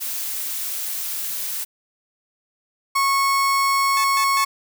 blue noise, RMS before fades -27 dBFS, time 0-1.65 s, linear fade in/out 20 ms
35% pulse tone, 1100 Hz, C#6, 14 cents flat, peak -15 dBFS, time 2.95-4.45 s, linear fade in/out 10 ms
5% pulse tone bursts, 872 Hz, A5, 16 cents flat, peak -15 dBFS, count 3, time 3.97-4.44 s, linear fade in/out 0 ms, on 70 ms, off 130 ms
effects none

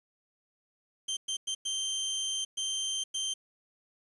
25% pulse tone bursts at uneven times, 3136 Hz, G7, in tune, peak -27 dBFS, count 6, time 1.08-1.17 / 1.28-1.37 / 1.47-1.55 / 1.65-2.45 / 2.57-3.04 / 3.14-3.34 s, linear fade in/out 10 ms, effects resampled to 24000 Hz + 9-bit

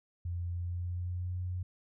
sine tone with pitch glide, 87.1 to 90.48 Hz, F2 to F#2, -4 to -38 cents, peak -33 dBFS, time 0.25-1.63 s, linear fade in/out 5 ms, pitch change +66 cents, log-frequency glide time 0.5-1.46 s, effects none

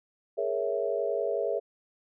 sine chord, A# half-diminished seventh, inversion third, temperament equal, 415.3 / 466.2 / 554.4 / 659.3 Hz, G#4 / A#4 / C#5 / E5, 0 / 0 / 0 / 0 cents, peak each -32 dBFS, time 0.37-1.6 s, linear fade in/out 20 ms, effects none

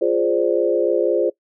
sine chord, D half-diminished seventh, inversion first, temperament equal, 349.2 / 415.3 / 523.3 / 587.3 Hz, F4 / Ab4 / C5 / D5, 0 / 0 / 0 / 0 cents, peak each -20 / -21 / -20 / -23 dBFS, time 0.01-1.3 s, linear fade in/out 10 ms, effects noise-tail reverb RT60 0.1 s tail -21 dB re dry

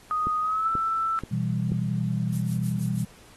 sine tone with pitch glide, 1244.5 to 1326.1 Hz, D#6 to E6, 0 to +10 cents, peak -23 dBFS, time 0.11-1.19 s, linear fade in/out 0 ms, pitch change +110 cents, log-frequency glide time 0.41-0.7 s
click train, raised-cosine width 3 ms, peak -19 dBFS, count 4, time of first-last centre 0.27-1.719 s, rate 2.07 Hz
sine chord, E minor, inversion second, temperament equal, 123.47 / 164.81 / 196 Hz, B2 / E3 / G3, 0 / 0 / 0 cents, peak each -27 / -28 / -29 dBFS, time 1.31-3.05 s, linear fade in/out 10 ms
violet noise with tremolo, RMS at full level -38 dBFS, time 2.32-3.05 s, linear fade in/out 10 ms, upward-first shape sine, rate 6.3 Hz, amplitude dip 90%
effects pink hiss -53 dBFS RMS until 3.36 s + AAC 32 kbps

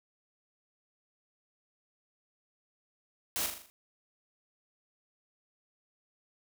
white noise with echo, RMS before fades -33 dBFS, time 3.36-3.46 s, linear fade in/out 0 ms, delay 40 ms, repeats 6, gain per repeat -5 dB, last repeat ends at 3.7 s, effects none

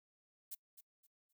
violet noise with echo, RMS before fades -45 dBFS, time 0.51-0.55 s, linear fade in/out 10 ms, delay 260 ms, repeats 3, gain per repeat -12 dB, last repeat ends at 1.33 s, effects noise-tail reverb RT60 0.1 s tail -25 dB re dry

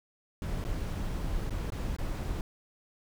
brown noise with dropouts, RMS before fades -33 dBFS, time 0.42-2.41 s, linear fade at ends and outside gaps 1 ms, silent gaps 0.641-0.65 / 1.496-1.506 / 1.703-1.721 / 1.965-1.985 s, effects none

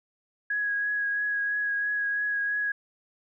sine tone with vibrato, 1661.2 Hz, G#6, in tune, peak -25 dBFS, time 0.5-2.72 s, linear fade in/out 5 ms, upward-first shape triangle, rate 3 Hz, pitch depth 19 cents each way, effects none

